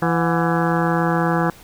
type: harmonic tone with a mistuned harmonic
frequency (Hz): 167.2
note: E3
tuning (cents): +25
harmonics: 1 / 2 / 3 / 4 / 5 / 6 / 7 / 8 / 9 / 10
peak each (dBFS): -20 / -23 / -25 / -26 / -27 / -28 / -28 / -29 / -30 / -30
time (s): 0.02-1.5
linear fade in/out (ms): 2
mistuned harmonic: 4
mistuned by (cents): +140
effects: pink hiss -45 dBFS RMS until 1.63 s